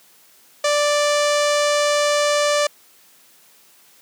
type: tone with low-pass filter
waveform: sawtooth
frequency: 587.3 Hz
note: D5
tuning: in tune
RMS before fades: -18 dBFS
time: 0.64-2.67 s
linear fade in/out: 5 ms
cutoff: 7200 Hz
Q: 1.5
effects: white hiss -52 dBFS RMS until 4.01 s + high-pass 150 Hz 12 dB/octave